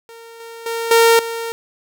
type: tone with level steps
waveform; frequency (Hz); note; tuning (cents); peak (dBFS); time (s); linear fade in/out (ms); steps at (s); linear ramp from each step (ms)
sawtooth; 459.8; A#4; -24; -33 / -29 / -17 / -5 / -19; 0.09-1.52; 0; 0.4 / 0.66 / 0.91 / 1.19; 2
effects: none